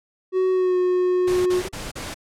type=tone with pitch glide; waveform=triangle; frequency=373.2 to 363.2 Hz; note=F#4 to F#4; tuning=+15 to -32 cents; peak=-15 dBFS; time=0.32-1.63 s; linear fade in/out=50 ms; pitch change=-47 cents; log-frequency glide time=0.51-0.77 s
type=noise bursts; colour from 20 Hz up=pink; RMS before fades=-32 dBFS; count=4; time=1.27-2.144 s; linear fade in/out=10 ms; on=190 ms; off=38 ms
type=tone with exponential decay; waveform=triangle; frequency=384.3 Hz; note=G4; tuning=34 cents flat; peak=-22 dBFS; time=1.65-1.72 s; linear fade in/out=1 ms; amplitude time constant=15 ms
effects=low-pass 10000 Hz 12 dB/octave